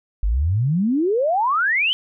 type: exponential sweep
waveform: sine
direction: up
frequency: 46.25 to 3136 Hz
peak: -16 dBFS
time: 0.23-1.93 s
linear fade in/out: 0 ms
effects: none